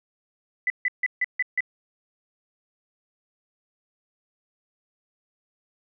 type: tone bursts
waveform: sine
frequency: 1998 Hz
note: B6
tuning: 20 cents sharp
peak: -20 dBFS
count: 6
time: 0.67-1.606 s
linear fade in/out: 2 ms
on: 31 ms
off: 150 ms
effects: none